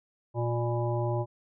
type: harmonic tone with a mistuned harmonic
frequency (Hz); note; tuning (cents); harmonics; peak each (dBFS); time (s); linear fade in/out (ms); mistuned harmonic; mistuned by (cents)
118.8; A#2; +33; 1 / 3 / 5 / 7 / 8; -28 / -33 / -34 / -37 / -40; 0.34-1.26; 50; 8; +69
effects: none